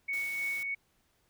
sine tone with tremolo, 2223 Hz, C#7, 4 cents sharp, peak -30 dBFS, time 0.08-0.75 s, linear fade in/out 10 ms, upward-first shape sine, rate 3.2 Hz, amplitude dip 30%
white noise, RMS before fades -48 dBFS, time 0.13-0.63 s, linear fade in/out 2 ms
effects pink hiss -72 dBFS RMS until 1.29 s

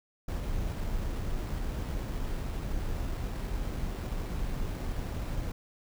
brown noise with sample-and-hold, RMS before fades -33 dBFS, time 0.28-5.52 s, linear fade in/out 5 ms, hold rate 6300 Hz, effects none

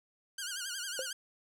10% pulse tone with vibrato, 1513 Hz, F#6, 38 cents sharp, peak -28 dBFS, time 0.38-1.13 s, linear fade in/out 5 ms, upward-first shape sine, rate 11 Hz, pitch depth 120 cents each way
triangle tone with exponential decay, 523.3 Hz, C5, in tune, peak -29 dBFS, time 0.99-1.1 s, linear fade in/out 1 ms, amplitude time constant 22 ms
effects none

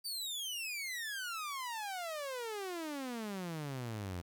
sawtooth exponential sweep, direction down, 4699 to 84.2 Hz, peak -35 dBFS, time 0.04-4.22 s, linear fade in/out 20 ms, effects 11-bit

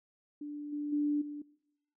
sine tone with level steps, 293.7 Hz, D4, in tune, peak -38 / -33 / -27 / -38 dBFS, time 0.41-1.42 s, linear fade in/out 5 ms, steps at 0.72 / 0.92 / 1.21 s, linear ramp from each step 10 ms, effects noise-tail reverb RT60 0.9 s tail -22 dB re dry

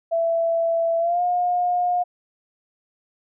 sine tone with pitch glide, 666 to 713.8 Hz, E5 to F5, +18 to +38 cents, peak -18 dBFS, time 0.11-2.04 s, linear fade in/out 20 ms, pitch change +120 cents, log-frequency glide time 0.99-1.22 s, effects none

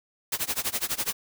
white noise with tremolo, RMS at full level -26 dBFS, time 0.32-1.13 s, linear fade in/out 5 ms, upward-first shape sine, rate 12 Hz, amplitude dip 95%, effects none

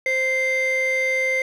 triangle tone pair together, 522 / 2087 Hz, C5 / C7, -4 / -5 cents, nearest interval 2 octaves, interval 2399 cents, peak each -21 / -17 dBFS, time 0.06-1.42 s, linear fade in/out 2 ms, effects tanh soft clip ceiling -14 dBFS

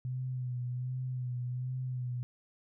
sine tone with vibrato, 125.9 Hz, B2, 34 cents sharp, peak -33 dBFS, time 0.05-2.23 s, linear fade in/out 0 ms, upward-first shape sine, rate 1.3 Hz, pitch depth 37 cents each way, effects none

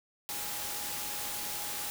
sine tone in noise, 827 Hz, G#5, 8 cents flat, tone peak -47 dBFS, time 0.29-1.9 s, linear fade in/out 0 ms, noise white, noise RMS -37 dBFS, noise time 0.29-1.9 s, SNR -13 dB, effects none

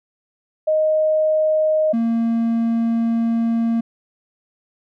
sine / triangle tone pair in turn, 622.3 / 229.9 Hz, D#5 / A#3, 0 / -24 cents, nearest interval octave + perfect fourth, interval 1724 cents, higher first, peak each -14 dBFS, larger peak neither, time 0.67-1.93 / 1.93-3.81 s, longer second, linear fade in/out 10 ms, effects none

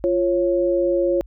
sine tone pair together, 347.1 / 548.8 Hz, F4 / C#5, -11 / -17 cents, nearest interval minor sixth, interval 794 cents, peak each -19 dBFS, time 0.04-1.21 s, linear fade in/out 0 ms, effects added 50 Hz sine -40 dBFS peak until 1.26 s

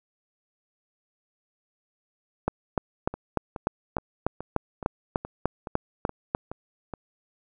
two click trains, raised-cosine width 1 ms, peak -9 / -20 dBFS, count 14 / 10, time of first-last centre 2.48-6.349 / 3.14-6.937 s, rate 3.36 / 2.37 Hz, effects none

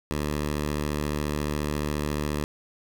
10% pulse tone, 74.3 Hz, D2, 21 cents sharp, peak -18 dBFS, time 0.11-2.44 s, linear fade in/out 0 ms, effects none

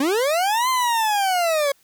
40% pulse linear two-way sweep, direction up then down, 256.7 to 1046.5 to 548 Hz, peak -17 dBFS, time 0-1.72 s, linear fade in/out 5 ms, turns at 0.69 s, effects white hiss -59 dBFS RMS until 1.83 s

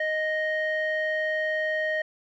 square tone with low-pass filter, 622.3 Hz, D#5, in tune, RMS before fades -27 dBFS, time 0-2.02 s, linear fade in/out 5 ms, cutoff 2100 Hz, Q 4.5, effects none

